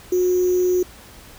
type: tone with sample-and-hold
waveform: sine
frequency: 361.9 Hz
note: F#4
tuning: 38 cents flat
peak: -15 dBFS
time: 0.12-0.83 s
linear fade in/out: 5 ms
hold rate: 6300 Hz
effects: added 60 Hz sine -49 dBFS peak until 1.38 s + pink hiss -44 dBFS RMS until 1.38 s